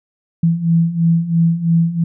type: beating tone pair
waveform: sine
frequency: 164.9 / 167.9 Hz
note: E3 / E3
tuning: +1 / +32 cents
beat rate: 3 Hz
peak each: -17 / -13 dBFS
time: 0.43-2.04 s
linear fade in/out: 5 ms
effects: none